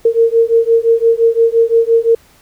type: beating tone pair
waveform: sine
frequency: 456.2 / 462 Hz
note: A#4 / A#4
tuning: -37 / -16 cents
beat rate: 5.8 Hz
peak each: -11 dBFS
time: 0.05-2.15 s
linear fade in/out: 5 ms
effects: pink hiss -48 dBFS RMS until 2.41 s